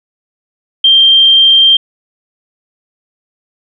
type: tone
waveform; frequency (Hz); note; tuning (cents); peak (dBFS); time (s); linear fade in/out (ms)
sine; 3168; G7; +18; -3; 0.84-1.77; 5
effects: none